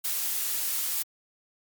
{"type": "noise", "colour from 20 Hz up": "blue", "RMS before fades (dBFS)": -29, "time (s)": [0.04, 1.03], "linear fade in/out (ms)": 10, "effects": ["Opus 48 kbps"]}